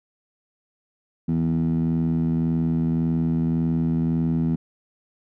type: tone with band-pass filter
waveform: 15% pulse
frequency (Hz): 81.8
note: E2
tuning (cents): -13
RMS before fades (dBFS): -22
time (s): 1.28-4.56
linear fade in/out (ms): 10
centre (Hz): 200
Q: 5.2
effects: none